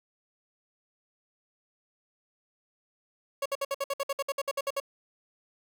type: tone bursts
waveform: 30% pulse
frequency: 554.4 Hz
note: C#5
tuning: in tune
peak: -25 dBFS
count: 15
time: 3.42-4.801 s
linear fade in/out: 5 ms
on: 37 ms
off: 59 ms
effects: none